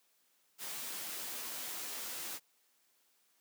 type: noise with comb filter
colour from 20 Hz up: white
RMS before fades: -42 dBFS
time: 0.58-2.4 s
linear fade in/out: 50 ms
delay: 12 ms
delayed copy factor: +0.5
effects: white hiss -73 dBFS RMS until 3.4 s + high-pass 200 Hz 12 dB/octave